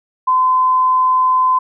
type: tone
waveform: sine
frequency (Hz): 1024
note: C6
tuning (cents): -38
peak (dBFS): -10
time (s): 0.27-1.59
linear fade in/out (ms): 10
effects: none